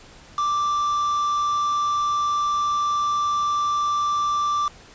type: tone with quantisation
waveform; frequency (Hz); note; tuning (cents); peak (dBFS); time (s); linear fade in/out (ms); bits
triangle; 1174.7; D6; 0; -18; 0.38-4.68; 2; 5
effects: pink hiss -47 dBFS RMS until 4.94 s + resampled to 16000 Hz